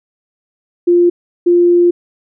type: tone pair in turn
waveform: sine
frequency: 349.2 / 349.2 Hz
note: F4 / F4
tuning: 0 / 0 cents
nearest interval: unison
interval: 0 cents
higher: neither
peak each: -6 dBFS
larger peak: neither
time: 0.87-1.1 / 1.46-1.91 s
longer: second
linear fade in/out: 10 ms
effects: none